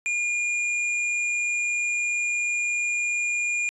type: tone with hard clipping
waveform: sine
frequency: 2421 Hz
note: D#7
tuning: 48 cents flat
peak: -24 dBFS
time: 0.06-3.69 s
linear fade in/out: 0 ms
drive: 18 dB
effects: resampled to 24000 Hz